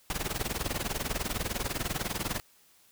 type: noise with tremolo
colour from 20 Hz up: pink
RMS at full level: -29 dBFS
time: 0.1-2.4 s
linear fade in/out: 0 ms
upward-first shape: triangle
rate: 20 Hz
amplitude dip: 95%
effects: white hiss -62 dBFS RMS until 2.91 s